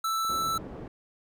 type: tone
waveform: square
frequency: 1322 Hz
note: E6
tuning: 5 cents sharp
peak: -27 dBFS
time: 0.04-0.58 s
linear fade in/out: 5 ms
type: click train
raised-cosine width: 1 ms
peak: -34 dBFS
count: 4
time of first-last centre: 0.25-0.758 s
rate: 5.9 Hz
type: low-pass noise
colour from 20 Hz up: white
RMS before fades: -41 dBFS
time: 0.29-0.88 s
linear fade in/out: 5 ms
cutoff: 430 Hz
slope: 12 dB/octave
effects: none